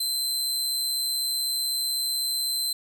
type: tone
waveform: sawtooth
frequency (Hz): 4084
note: C8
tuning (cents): -43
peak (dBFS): -22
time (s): 0-2.73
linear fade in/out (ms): 5
effects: none